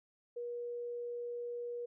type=tone; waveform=sine; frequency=479.6 Hz; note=A#4; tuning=49 cents sharp; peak=-38 dBFS; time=0.36-1.86 s; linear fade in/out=10 ms; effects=none